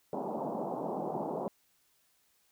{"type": "band-pass noise", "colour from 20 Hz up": "white", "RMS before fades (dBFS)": -36, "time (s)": [0.13, 1.48], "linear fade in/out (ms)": 0, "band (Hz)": [150, 910], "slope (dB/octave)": 48, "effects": ["white hiss -71 dBFS RMS until 2.51 s"]}